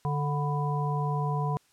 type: harmonic tone with a mistuned harmonic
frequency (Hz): 146.83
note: D3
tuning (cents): 0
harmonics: 1 / 3 / 5 / 7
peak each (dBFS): -27 / -37 / -36 / -33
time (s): 0.05-1.57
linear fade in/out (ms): 0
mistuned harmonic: 7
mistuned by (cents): -60
effects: white hiss -65 dBFS RMS until 1.72 s + low-pass 10000 Hz 12 dB/octave